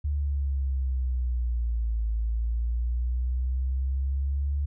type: exponential two-way sweep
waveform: sine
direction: down then up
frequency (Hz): 73.4 to 54.7 to 71.8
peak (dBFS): -24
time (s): 0.04-4.66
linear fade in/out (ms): 10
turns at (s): 2.08
effects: none